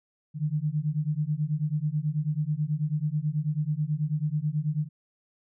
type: beating tone pair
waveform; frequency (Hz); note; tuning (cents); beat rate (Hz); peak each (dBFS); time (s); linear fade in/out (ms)
sine; 146.83 / 156.03; D3 / D#3; 0 / +5; 9.2; -28; 0.34-4.89; 50
effects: none